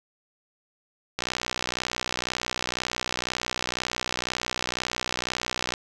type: click train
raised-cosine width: 0.2 ms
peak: -9 dBFS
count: 283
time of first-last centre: 1.19-5.738 s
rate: 62 Hz
effects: none